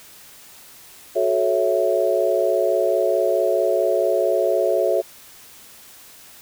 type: chord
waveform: sine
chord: F# minor seventh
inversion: none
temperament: equal with one note detuned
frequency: 370 / 434.4 / 554.4 / 659.3 Hz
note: F#4 / A4 / C#5 / E5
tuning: 0 / -22 / 0 / 0 cents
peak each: -23 / -23 / -21 / -21 dBFS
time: 1.15-5.02 s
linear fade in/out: 20 ms
effects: white hiss -45 dBFS RMS until 6.41 s